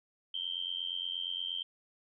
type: tone with amplitude modulation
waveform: sine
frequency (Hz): 3136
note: G7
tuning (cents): 0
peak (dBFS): -30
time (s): 0.34-1.63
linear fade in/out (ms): 5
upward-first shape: sine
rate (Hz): 88.5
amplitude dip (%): 95
effects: none